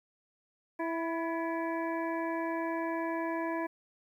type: harmonic tone with a mistuned harmonic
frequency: 329.6 Hz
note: E4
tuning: in tune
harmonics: 1 / 2 / 3 / 5 / 6 / 7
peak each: -34 / -37 / -37 / -42 / -50 / -48 dBFS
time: 0.79-3.67 s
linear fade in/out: 10 ms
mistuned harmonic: 5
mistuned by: +46 cents
effects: 11-bit